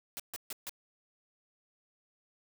white noise bursts, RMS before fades -40 dBFS, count 4, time 0.17-0.694 s, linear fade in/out 0 ms, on 26 ms, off 140 ms, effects none

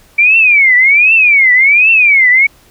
sine tone with vibrato, 2300 Hz, D7, 37 cents flat, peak -4 dBFS, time 0.18-2.47 s, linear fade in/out 10 ms, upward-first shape triangle, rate 1.3 Hz, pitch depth 290 cents each way, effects pink hiss -46 dBFS RMS until 2.7 s

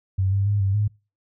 sine tone with pitch steps, 95.4 / 98.8 / 102.4 / 97.5 / 104.7 Hz, G2 / G2 / G#2 / G2 / G#2, -47 / +14 / -24 / -9 / +15 cents, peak -18 dBFS, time 0.18-0.88 s, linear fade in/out 10 ms, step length 140 ms, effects noise-tail reverb RT60 0.3 s tail -25 dB re dry

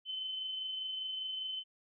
sine tone with amplitude modulation, 3055 Hz, G7, 45 cents flat, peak -35 dBFS, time 0.05-1.64 s, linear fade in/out 50 ms, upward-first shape sine, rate 25 Hz, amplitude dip 30%, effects none

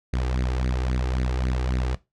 sawtooth tone with flanger, 63.1 Hz, B1, 38 cents sharp, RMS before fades -25 dBFS, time 0.13-1.95 s, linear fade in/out 5 ms, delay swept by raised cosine 0.46 to 2.56 ms, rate 3.7 Hz, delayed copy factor +0.7, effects noise-tail reverb RT60 0.2 s tail -17 dB re dry + low-pass 6000 Hz 12 dB/octave

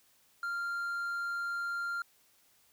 triangle tone, 1392 Hz, F6, 6 cents flat, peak -31 dBFS, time 0.43-2.02 s, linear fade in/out 2 ms, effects white hiss -67 dBFS RMS until 2.72 s

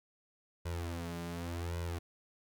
sawtooth tone with flanger, 85.3 Hz, F2, 40 cents flat, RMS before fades -39 dBFS, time 0.65-1.99 s, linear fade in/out 10 ms, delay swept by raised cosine 2 to 5 ms, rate 0.88 Hz, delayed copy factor +1, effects 12-bit

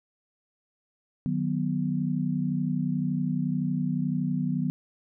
sine chord, B major, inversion first, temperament equal with one note detuned, 153.24 / 185 / 246.9 Hz, D#3 / F#3 / B3, -26 / 0 / 0 cents, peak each -29 dBFS, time 1.26-4.7 s, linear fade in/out 0 ms, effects none

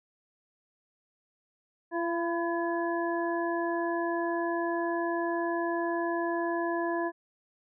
harmonic tone with a mistuned harmonic, 340 Hz, F4, 46 cents flat, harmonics 1 / 2 / 3 / 5, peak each -30 / -33 / -35 / -37 dBFS, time 1.91-7.12 s, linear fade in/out 50 ms, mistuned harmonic 3, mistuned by -31 cents, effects none

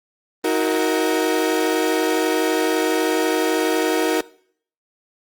35% pulse chord, D# minor, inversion none, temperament equal with one note detuned, 318 / 370 / 466.2 Hz, D#4 / F#4 / A#4, +38 / 0 / 0 cents, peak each -20 dBFS, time 0.44-4.21 s, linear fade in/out 5 ms, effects noise-tail reverb RT60 0.6 s tail -21 dB re dry + Opus 24 kbps

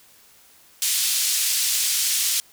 white band-pass noise, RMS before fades -22 dBFS, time 0.82-2.4 s, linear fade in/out 0 ms, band 3400 to 10000 Hz, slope 12 dB/octave, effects white hiss -53 dBFS RMS until 2.52 s

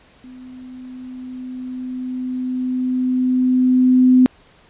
sine tone with level ramp, 254.3 Hz, C4, 49 cents flat, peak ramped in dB -36 to -7 dBFS, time 0.24-4.26 s, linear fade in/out 0 ms, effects pink hiss -51 dBFS RMS until 4.69 s + resampled to 8000 Hz

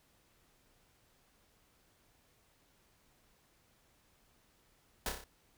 pink noise with echo, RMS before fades -35 dBFS, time 5.06-5.09 s, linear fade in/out 2 ms, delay 30 ms, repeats 5, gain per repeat -4 dB, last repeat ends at 5.24 s, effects pink hiss -70 dBFS RMS until 5.57 s

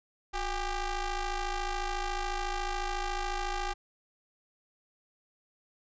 sawtooth ring-modulated tone, 392 Hz, G4, in tune, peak -24 dBFS, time 0.33-3.74 s, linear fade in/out 20 ms, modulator 419 Hz, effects resampled to 16000 Hz

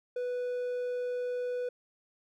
triangle tone, 493.9 Hz, B4, in tune, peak -29 dBFS, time 0.16-1.69 s, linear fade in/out 5 ms, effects none

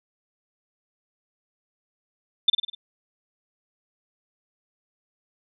sine tone with echo, 3555 Hz, A7, 17 cents sharp, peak -12 dBFS, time 2.48-2.5 s, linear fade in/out 5 ms, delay 50 ms, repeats 5, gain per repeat -5 dB, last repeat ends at 2.75 s, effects none

